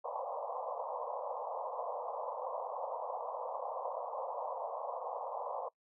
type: band-pass noise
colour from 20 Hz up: pink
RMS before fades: -40 dBFS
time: 0.04-5.69 s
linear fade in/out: 10 ms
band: 490 to 1100 Hz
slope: 96 dB/octave
effects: noise-tail reverb RT60 0.1 s tail -22 dB re dry